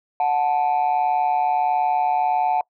sine tone pair together, 734.5 / 876 Hz, F#5 / A5, -13 / -8 cents, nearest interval minor third, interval 305 cents, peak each -17 / -19 dBFS, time 0.2-2.61 s, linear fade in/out 2 ms, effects noise-tail reverb RT60 0.1 s tail -24 dB re dry + tanh soft clip ceiling -14 dBFS

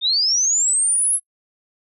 sine linear sweep, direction up, 3563 to 11000 Hz, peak -15 dBFS, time 0.01-1.2 s, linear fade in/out 50 ms, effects noise-tail reverb RT60 0.1 s tail -25 dB re dry

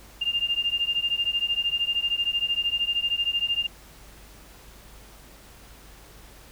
sine beating tone pair, 2798 / 2811 Hz, F7 / F7, +3 / +11 cents, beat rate 13 Hz, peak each -26 dBFS, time 0.21-3.67 s, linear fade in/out 10 ms, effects added 50 Hz sine -50 dBFS peak until 6.51 s + pink hiss -50 dBFS RMS until 6.51 s

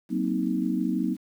sine chord, C half-diminished seventh, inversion second, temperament just, 188.37 / 235.5 / 261.6 / 314 Hz, Gb3 / Bb3 / C4 / Eb4, +31 / +18 / 0 / +16 cents, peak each -29 dBFS, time 0.09-1.17 s, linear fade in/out 50 ms, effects 9-bit

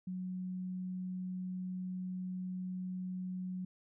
sine tone, 183.9 Hz, F#3, 10 cents flat, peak -37 dBFS, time 0.07-3.65 s, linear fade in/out 5 ms, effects none

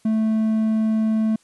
triangle tone, 219.4 Hz, A3, 5 cents flat, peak -15 dBFS, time 0.05-1.36 s, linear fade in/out 5 ms, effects white hiss -59 dBFS RMS until 1.43 s + resampled to 24000 Hz

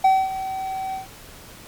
triangle tone with ADSR envelope, 764 Hz, G5, 45 cents flat, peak -9 dBFS, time 0.04-1.07 s, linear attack 7 ms, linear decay 240 ms, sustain -14 dB, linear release 130 ms, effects pink hiss -43 dBFS RMS until 1.67 s + MP3 96 kbps

